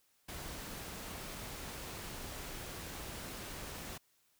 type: noise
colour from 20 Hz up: pink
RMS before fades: -45 dBFS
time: 0.28-3.98 s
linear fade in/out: 10 ms
effects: white hiss -73 dBFS RMS until 4.39 s